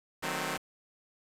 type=chord; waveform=5% pulse; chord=D# diminished seventh; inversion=none; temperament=equal with one note detuned; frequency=154.04 / 185 / 220 / 261.6 Hz; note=D#3 / F#3 / A3 / C4; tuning=-17 / 0 / 0 / 0 cents; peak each=-26 / -26 / -30 / -25 dBFS; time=0.22-0.58 s; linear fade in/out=20 ms; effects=resampled to 32000 Hz + 8-bit